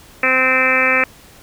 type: harmonic tone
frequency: 259.2 Hz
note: C4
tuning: 16 cents flat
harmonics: 1 / 2 / 3 / 4 / 5 / 6 / 7 / 8 / 9 / 10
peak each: -26 / -21 / -29 / -27 / -21 / -24 / -19 / -21 / -17 / -21 dBFS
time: 0.23-1.04 s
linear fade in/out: 2 ms
effects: pink hiss -44 dBFS RMS until 1.42 s